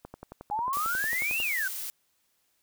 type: click train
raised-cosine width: 1 ms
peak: -27 dBFS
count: 16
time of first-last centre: 0.05-1.401 s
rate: 11.1 Hz
type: exponential two-way sweep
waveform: sine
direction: up then down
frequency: 812 to 2835 to 1477 Hz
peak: -27 dBFS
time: 0.51-1.68 s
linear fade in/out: 5 ms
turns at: 1.41 s
type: noise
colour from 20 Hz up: blue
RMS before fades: -36 dBFS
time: 0.73-1.9 s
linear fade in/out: 0 ms
effects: white hiss -72 dBFS RMS until 2.62 s